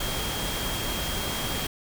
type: tone in noise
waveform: sine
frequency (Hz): 3237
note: G#7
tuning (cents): -45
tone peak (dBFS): -35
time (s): 0-1.67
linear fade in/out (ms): 5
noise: pink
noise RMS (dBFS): -30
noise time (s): 0-1.67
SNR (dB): -8
effects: none